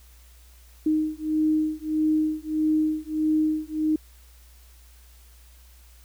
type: beating tone pair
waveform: sine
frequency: 309.3 / 310.9 Hz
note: D#4 / D#4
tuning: -10 / -1 cents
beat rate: 1.6 Hz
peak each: -24 dBFS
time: 0.86-3.96 s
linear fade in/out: 5 ms
effects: added 60 Hz sine -49 dBFS peak until 6.04 s + white hiss -57 dBFS RMS until 6.04 s